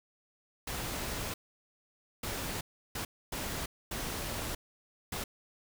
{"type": "noise bursts at uneven times", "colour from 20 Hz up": "pink", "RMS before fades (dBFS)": -37, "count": 6, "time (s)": [[0.67, 1.34], [2.23, 2.61], [2.95, 3.05], [3.32, 3.66], [3.91, 4.55], [5.12, 5.24]], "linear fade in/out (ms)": 5, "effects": []}